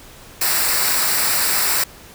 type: noise with comb filter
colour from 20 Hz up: white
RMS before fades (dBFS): -18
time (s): 0.41-1.84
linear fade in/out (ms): 5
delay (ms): 0.31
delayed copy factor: -0.6
effects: pink hiss -42 dBFS RMS until 2.14 s